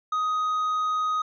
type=tone; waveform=triangle; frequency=1252 Hz; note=D#6; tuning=10 cents sharp; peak=-21 dBFS; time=0.12-1.22 s; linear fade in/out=5 ms; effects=resampled to 16000 Hz